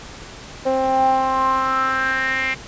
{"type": "tone with band-pass filter sweep", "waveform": "sawtooth", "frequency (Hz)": 263.5, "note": "C4", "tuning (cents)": 12, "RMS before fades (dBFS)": -19, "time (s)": [0.65, 2.55], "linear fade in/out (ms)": 20, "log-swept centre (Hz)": [600, 2200], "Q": 6.5, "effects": ["pink hiss -37 dBFS RMS until 2.67 s", "resampled to 16000 Hz"]}